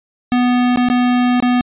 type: tone with dropouts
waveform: square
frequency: 246.9 Hz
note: B3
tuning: in tune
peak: -12 dBFS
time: 0.32-1.61 s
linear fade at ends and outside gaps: 0 ms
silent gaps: 0.76-0.773 / 0.887-0.9 / 1.402-1.425 s
effects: resampled to 8000 Hz